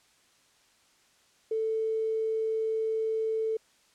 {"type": "tone with tanh clipping", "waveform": "triangle", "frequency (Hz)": 442.4, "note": "A4", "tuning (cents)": 9, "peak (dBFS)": -26, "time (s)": [1.51, 3.57], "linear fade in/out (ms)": 5, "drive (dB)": 3, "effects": ["white hiss -64 dBFS RMS until 3.94 s", "low-pass 8000 Hz 12 dB/octave"]}